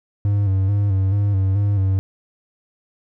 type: tone with vibrato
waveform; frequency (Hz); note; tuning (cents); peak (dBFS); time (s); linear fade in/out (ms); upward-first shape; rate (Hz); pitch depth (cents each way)
triangle; 98.7; G2; +12; -13; 0.25-1.99; 0; square; 2.3; 51
effects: none